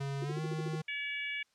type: tone with pitch glide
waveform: square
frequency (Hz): 138.59 to 156.46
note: C#3 to D#3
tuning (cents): 0 to +10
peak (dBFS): -35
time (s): 0-0.82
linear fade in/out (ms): 10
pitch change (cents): +210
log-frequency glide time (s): 0.21-0.41
type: tone bursts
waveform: sine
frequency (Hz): 360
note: F#4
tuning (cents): -47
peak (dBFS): -36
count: 8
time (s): 0.22-0.755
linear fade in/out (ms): 2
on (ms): 24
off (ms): 49
type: harmonic tone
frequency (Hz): 570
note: C#5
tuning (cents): +48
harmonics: 3 / 4 / 5 / 6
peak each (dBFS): -42 / -36 / -44 / -48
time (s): 0.88-1.43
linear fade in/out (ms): 5
effects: white hiss -73 dBFS RMS until 1.54 s + low-pass 7000 Hz 12 dB/octave

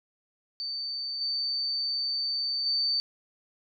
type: tone with level steps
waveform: sine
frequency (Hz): 4569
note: D8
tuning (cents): -48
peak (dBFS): -31 / -27 / -24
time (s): 0.6-3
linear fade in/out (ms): 0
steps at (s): 1.21 / 2.66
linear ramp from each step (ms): 2
effects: none

